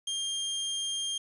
sawtooth tone, 3203 Hz, G7, 37 cents sharp, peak -27 dBFS, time 0.07-1.18 s, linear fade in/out 5 ms, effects resampled to 24000 Hz + 9-bit

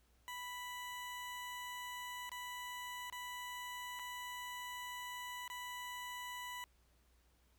20% pulse tone with dropouts, 987.8 Hz, B5, in tune, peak -39 dBFS, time 0.28-6.64 s, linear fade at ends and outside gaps 0 ms, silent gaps 2.293-2.317 / 3.099-3.125 / 3.991-3.995 / 5.478-5.5 s, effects added 60 Hz sine -70 dBFS peak until 7.58 s + pink hiss -75 dBFS RMS until 7.58 s

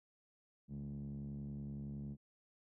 5% pulse tone with low-pass filter, 70.8 Hz, C#2, 37 cents sharp, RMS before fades -45 dBFS, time 0.68-2.17 s, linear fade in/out 50 ms, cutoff 180 Hz, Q 8.6, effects none

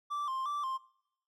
triangle tone with vibrato, 1108.7 Hz, C#6, in tune, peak -31 dBFS, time 0.1-0.78 s, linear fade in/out 20 ms, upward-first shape square, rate 2.8 Hz, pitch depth 89 cents each way, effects noise-tail reverb RT60 0.8 s tail -21 dB re dry

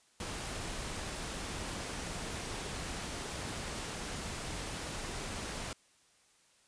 pink noise, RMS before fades -40 dBFS, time 0.2-5.73 s, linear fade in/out 2 ms, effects white hiss -67 dBFS RMS until 6.67 s + resampled to 22050 Hz

